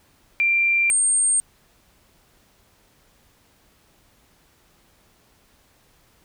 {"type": "tone pair in turn", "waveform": "sine", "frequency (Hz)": [2369, 8605], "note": ["D7", "C9"], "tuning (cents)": [14, 48], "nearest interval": "octave + minor seventh", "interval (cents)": 2234, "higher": "second", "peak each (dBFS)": -16, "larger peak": "neither", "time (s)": [[0.4, 0.9], [0.9, 1.4]], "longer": "neither", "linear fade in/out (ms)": 0, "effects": ["pink hiss -59 dBFS RMS until 6.24 s"]}